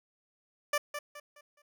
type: tone with echo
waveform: 15% pulse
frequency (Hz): 587.3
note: D5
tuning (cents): 0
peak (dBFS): -20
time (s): 0.73-0.78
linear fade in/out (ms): 5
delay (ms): 210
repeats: 4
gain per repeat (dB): -9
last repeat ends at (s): 1.62
effects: none